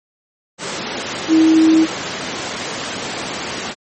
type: tone in noise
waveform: sine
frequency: 320.3 Hz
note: E4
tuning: 50 cents flat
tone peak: -7 dBFS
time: 1.28-1.87 s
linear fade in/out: 50 ms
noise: pink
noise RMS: -23 dBFS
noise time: 0.58-3.75 s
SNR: +13 dB
effects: high-pass 200 Hz 12 dB/octave + MP3 32 kbps